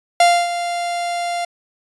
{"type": "tone with ADSR envelope", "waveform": "45% pulse", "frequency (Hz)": 696, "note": "F5", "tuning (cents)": -6, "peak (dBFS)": -8, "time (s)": [0.2, 1.45], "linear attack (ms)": 3, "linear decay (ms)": 270, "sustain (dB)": -12, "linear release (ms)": 5, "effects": ["resampled to 24000 Hz"]}